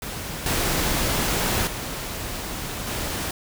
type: noise with level steps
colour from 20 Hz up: pink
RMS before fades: -32 / -23 / -31 / -28 dBFS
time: 0.02-3.31 s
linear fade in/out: 2 ms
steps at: 0.46 / 1.67 / 2.87 s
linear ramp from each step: 2 ms
effects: none